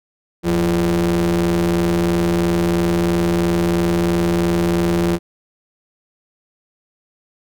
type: ring-modulated tone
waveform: 40% pulse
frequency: 83 Hz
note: E2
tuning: 12 cents sharp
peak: -11 dBFS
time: 0.43-5.19 s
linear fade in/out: 50 ms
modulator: 259 Hz
effects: none